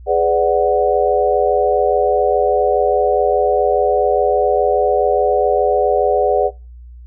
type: chord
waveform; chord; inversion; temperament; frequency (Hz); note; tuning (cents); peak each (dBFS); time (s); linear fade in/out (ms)
sine; G# half-diminished seventh; none; equal with one note detuned; 415.3 / 500.2 / 587.3 / 740; G#4 / B4 / D5 / F#5; 0 / +22 / 0 / 0; -17; 0.06-6.51; 50
effects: noise-tail reverb RT60 0.3 s tail -23 dB re dry + added 60 Hz sine -34 dBFS peak until 7.06 s